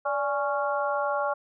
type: harmonic tone with a mistuned harmonic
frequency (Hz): 277.2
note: C#4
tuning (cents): 0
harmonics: 2 / 3 / 4 / 5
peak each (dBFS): -28 / -30 / -31 / -32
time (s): 0.05-1.34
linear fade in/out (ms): 10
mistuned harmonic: 2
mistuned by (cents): +82
effects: none